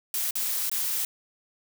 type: noise with dropouts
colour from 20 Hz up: blue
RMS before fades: -28 dBFS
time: 0.14-1.05 s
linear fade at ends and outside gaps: 2 ms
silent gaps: 0.309-0.354 / 0.697-0.715 s
effects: none